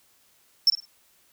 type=tone with echo; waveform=sine; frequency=5400 Hz; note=E8; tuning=41 cents sharp; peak=-11 dBFS; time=0.67-0.7 s; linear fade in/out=2 ms; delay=51 ms; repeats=3; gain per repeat=-12 dB; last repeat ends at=0.853 s; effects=tanh soft clip ceiling -13 dBFS + white hiss -62 dBFS RMS until 1.32 s